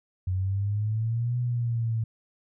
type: exponential two-way sweep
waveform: sine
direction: up then down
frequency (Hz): 91 to 123.2 to 111.6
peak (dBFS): -24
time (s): 0.27-2.04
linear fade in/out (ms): 5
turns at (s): 1.38
effects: none